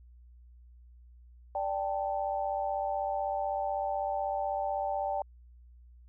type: chord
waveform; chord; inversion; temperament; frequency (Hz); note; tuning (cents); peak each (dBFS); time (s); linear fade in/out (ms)
sine; D suspended fourth; none; equal; 587.3 / 784 / 880; D5 / G5 / A5; 0 / 0 / 0; -34 / -32 / -37; 1.55-5.22; 2
effects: added 60 Hz sine -52 dBFS peak until 6.08 s